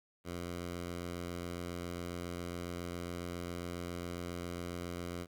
10% pulse tone, 87.31 Hz, F2, in tune, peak -31 dBFS, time 0.24-5.27 s, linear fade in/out 50 ms, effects 11-bit

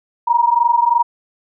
sine tone pair together, 937 / 960 Hz, A#5 / B5, +9 / -49 cents, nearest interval unison, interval 42 cents, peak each -14 dBFS, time 0.27-1.03 s, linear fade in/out 10 ms, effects none

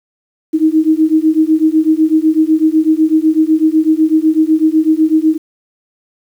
sine beating tone pair, 311.1 / 319.1 Hz, D#4 / D#4, 0 / +44 cents, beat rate 8 Hz, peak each -11 dBFS, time 0.53-5.38 s, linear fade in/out 20 ms, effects 7-bit

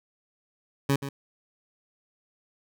20% pulse tone with echo, 138.59 Hz, C#3, in tune, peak -16 dBFS, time 0.89-0.96 s, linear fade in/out 5 ms, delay 130 ms, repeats 1, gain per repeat -11 dB, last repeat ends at 1.09 s, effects none

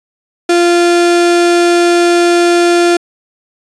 35% pulse tone, 346.7 Hz, F4, 13 cents flat, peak -5 dBFS, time 0.49-2.97 s, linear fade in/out 5 ms, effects resampled to 22050 Hz

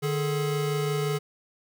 square tone pair together, 150 / 424.3 Hz, D3 / G#4, +37 / +37 cents, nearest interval octave + tritone, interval 1800 cents, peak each -28 / -29 dBFS, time 0.02-1.19 s, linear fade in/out 20 ms, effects none

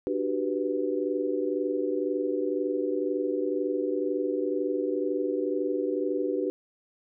sine chord, G major seventh, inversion second, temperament equal with one note detuned, 298.1 / 370 / 392 / 493.9 Hz, D4 / F#4 / G4 / B4, +26 / 0 / 0 / 0 cents, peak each -31 dBFS, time 0.07-6.5 s, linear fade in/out 0 ms, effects none

